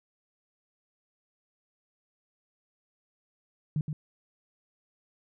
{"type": "tone with echo", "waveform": "sine", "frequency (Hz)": 151.4, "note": "D#3", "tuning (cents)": -47, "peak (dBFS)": -25, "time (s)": [3.76, 3.81], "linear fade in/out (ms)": 2, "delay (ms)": 120, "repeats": 1, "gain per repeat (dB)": -5, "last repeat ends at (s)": 3.93, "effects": []}